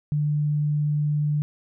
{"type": "tone", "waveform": "sine", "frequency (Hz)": 148.6, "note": "D3", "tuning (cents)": 21, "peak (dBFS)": -20, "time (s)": [0.12, 1.42], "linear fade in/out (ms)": 0, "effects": []}